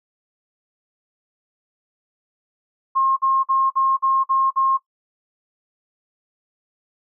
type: tone bursts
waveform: sine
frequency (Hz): 1070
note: C6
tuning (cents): +38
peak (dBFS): -15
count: 7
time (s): 2.95-4.778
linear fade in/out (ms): 20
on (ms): 220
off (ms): 48
effects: noise-tail reverb RT60 0.1 s tail -17 dB re dry